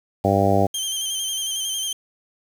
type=harmonic tone; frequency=98.7 Hz; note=G2; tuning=12 cents sharp; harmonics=1 / 2 / 3 / 4 / 5 / 6 / 7 / 8; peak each=-22 / -23 / -25 / -25 / -25 / -23 / -22 / -24 dBFS; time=0.24-0.67 s; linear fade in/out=10 ms
type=tone with vibrato; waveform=20% pulse; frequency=3145 Hz; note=G7; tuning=5 cents sharp; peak=-18 dBFS; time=0.74-1.93 s; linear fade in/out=5 ms; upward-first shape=square; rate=11 Hz; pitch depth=33 cents each way
effects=7-bit